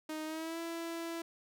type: tone with pitch glide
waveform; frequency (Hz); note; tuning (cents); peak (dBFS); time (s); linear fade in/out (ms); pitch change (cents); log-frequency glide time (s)
sawtooth; 311.1 to 333.4; D#4 to E4; 0 to +20; -34; 0.09-1.22; 5; +120; 0.25-0.59
effects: none